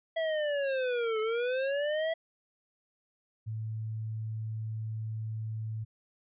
square linear two-way sweep, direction down then up, 659.3 to 430 to 659.3 Hz, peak -29 dBFS, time 0.16-2.14 s, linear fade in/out 10 ms, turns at 1.2 s
sine tone, 110 Hz, A2, in tune, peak -33 dBFS, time 3.46-5.85 s, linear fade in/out 20 ms
effects resampled to 8000 Hz

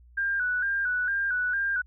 sine tone with vibrato, 1538 Hz, G6, 33 cents flat, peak -24 dBFS, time 0.17-1.82 s, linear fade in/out 10 ms, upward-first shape square, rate 2.2 Hz, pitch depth 67 cents each way, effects added 60 Hz sine -51 dBFS peak until 1.86 s

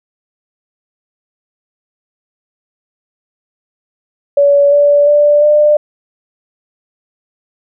sine tone with pitch steps, 569 / 578.3 / 587.7 / 597.3 Hz, C#5 / D5 / D5 / D5, +45 / -27 / +1 / +29 cents, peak -5 dBFS, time 4.37-5.77 s, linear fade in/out 5 ms, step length 350 ms, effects none

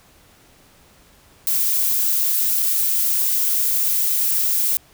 violet noise with dropouts, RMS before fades -19 dBFS, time 1.47-4.77 s, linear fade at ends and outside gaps 0 ms, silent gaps 2.622-2.626 s, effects pink hiss -52 dBFS RMS until 4.93 s

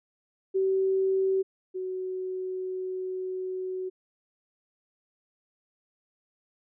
sine tone pair in turn, 382.7 / 372.2 Hz, G4 / F#4, -42 / +10 cents, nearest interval unison, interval 48 cents, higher first, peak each -22 / -30 dBFS, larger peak first, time 0.54-1.43 / 1.74-3.9 s, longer second, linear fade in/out 20 ms, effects none

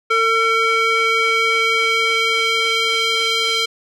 square tone with band-pass filter sweep, 451.8 Hz, A4, 46 cents sharp, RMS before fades -17 dBFS, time 0.1-3.66 s, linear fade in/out 10 ms, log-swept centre 1700 to 3400 Hz, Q 2, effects none

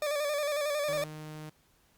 40% pulse tone with vibrato, 587.3 Hz, D5, in tune, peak -28 dBFS, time 0.02-1.04 s, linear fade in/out 2 ms, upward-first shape square, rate 11 Hz, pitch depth 45 cents each way
sawtooth tone, 154 Hz, D#3, 17 cents flat, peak -37 dBFS, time 0.88-1.5 s, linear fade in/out 10 ms
effects pink hiss -67 dBFS RMS until 1.97 s + Opus 48 kbps

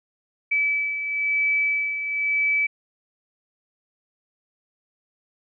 sine beating tone pair, 2300 / 2301 Hz, D7 / D7, -37 / -36 cents, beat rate 1 Hz, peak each -29 / -21 dBFS, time 0.51-2.67 s, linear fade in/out 10 ms, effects none

